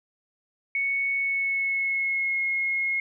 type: tone with pitch glide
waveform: sine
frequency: 2217 to 2160 Hz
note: C#7 to C#7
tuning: 0 to -45 cents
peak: -23 dBFS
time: 0.75-3 s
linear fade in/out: 2 ms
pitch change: -45 cents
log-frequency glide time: 1.14-2.41 s
effects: none